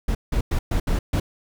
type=noise bursts at uneven times; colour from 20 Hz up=brown; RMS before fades=-21 dBFS; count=6; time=0.08-0.15 / 0.32-0.41 / 0.51-0.59 / 0.71-0.8 / 0.87-0.99 / 1.13-1.2 s; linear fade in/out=5 ms; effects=none